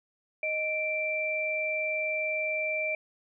sine tone pair together, 622.2 / 2349 Hz, D#5 / D7, 0 / 0 cents, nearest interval octave + major seventh, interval 2300 cents, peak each -32 / -29 dBFS, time 0.43-2.95 s, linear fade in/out 2 ms, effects none

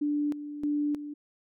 sine tone with tremolo, 293.7 Hz, D4, in tune, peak -25 dBFS, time 0.01-1.14 s, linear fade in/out 10 ms, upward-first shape square, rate 1.6 Hz, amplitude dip 70%, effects none

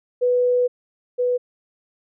sine tone pair in turn, 493.9 / 493.9 Hz, B4 / B4, 0 / 0 cents, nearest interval unison, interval 0 cents, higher neither, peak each -15 / -17 dBFS, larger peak first, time 0.21-0.68 / 1.18-1.38 s, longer first, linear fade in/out 20 ms, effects none

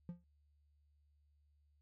triangle tone with exponential decay, 174.1 Hz, F3, 5 cents flat, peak -37 dBFS, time 0.09-0.24 s, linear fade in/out 0 ms, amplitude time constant 32 ms, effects added 73 Hz sine -70 dBFS peak until 1.81 s

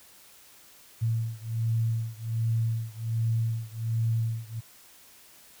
sine beating tone pair, 113.1 / 114.4 Hz, A2 / A#2, +48 / -32 cents, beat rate 1.3 Hz, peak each -28 / -29 dBFS, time 1.01-4.61 s, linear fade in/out 20 ms, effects white hiss -54 dBFS RMS until 5.6 s

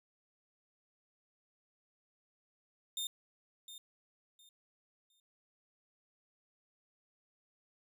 sawtooth tone with echo, 3632 Hz, A#7, 46 cents flat, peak -33 dBFS, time 2.97-3.07 s, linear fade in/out 2 ms, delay 710 ms, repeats 3, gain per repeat -12 dB, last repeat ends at 5.2 s, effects none

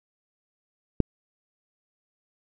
click, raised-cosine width 3 ms, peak -6 dBFS, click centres 1.003 s, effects none

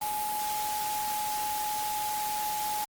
sine tone in noise, 845 Hz, G#5, 30 cents sharp, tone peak -30 dBFS, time 0.01-2.85 s, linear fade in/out 10 ms, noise white, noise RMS -36 dBFS, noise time 0.01-2.85 s, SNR +3 dB, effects Opus 32 kbps

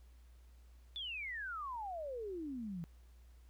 sine exponential sweep, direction down, 3525 to 160.6 Hz, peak -40 dBFS, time 0.96-2.84 s, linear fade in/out 0 ms, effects added 60 Hz sine -57 dBFS peak until 3.49 s + pink hiss -73 dBFS RMS until 3.49 s

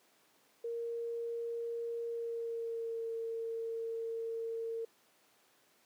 sine tone with pitch glide, 466.2 to 455.8 Hz, A#4 to A#4, 0 to -39 cents, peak -35 dBFS, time 0.64-4.85 s, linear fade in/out 5 ms, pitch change -39 cents, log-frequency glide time 2.07-3.08 s, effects pink hiss -68 dBFS RMS until 5.85 s + high-pass 300 Hz 12 dB/octave

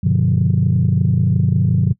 sine chord, G dominant seventh, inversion none, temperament equal with one note detuned, 98 / 123.47 / 146.83 / 178.28 Hz, G2 / B2 / D3 / F3, 0 / 0 / 0 / +36 cents, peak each -17 dBFS, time 0.03-1.93 s, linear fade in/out 10 ms, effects noise-tail reverb RT60 0.1 s tail -20 dB re dry + tanh soft clip ceiling -5 dBFS

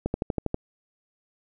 click train, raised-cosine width 2 ms, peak -12 dBFS, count 7, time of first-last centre 0.06-0.544 s, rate 12.4 Hz, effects none

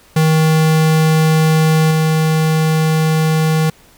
square tone with level steps, 158 Hz, D#3, 27 cents sharp, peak -10 / -12 dBFS, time 0.16-3.7 s, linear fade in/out 5 ms, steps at 1.91 s, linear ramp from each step 2 ms, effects pink hiss -47 dBFS RMS until 3.97 s

